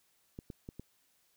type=clicks; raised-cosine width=3 ms; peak=-30 dBFS; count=4; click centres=0.389 / 0.502 / 0.689 / 0.796 s; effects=white hiss -72 dBFS RMS until 1.36 s